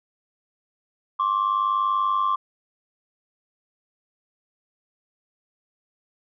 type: tone pair together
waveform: sine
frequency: 1059.7 / 1160 Hz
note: C6 / D6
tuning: +22 / -22 cents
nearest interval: major second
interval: 156 cents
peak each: -21 dBFS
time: 1.19-2.36 s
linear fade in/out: 10 ms
effects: tanh soft clip ceiling -15 dBFS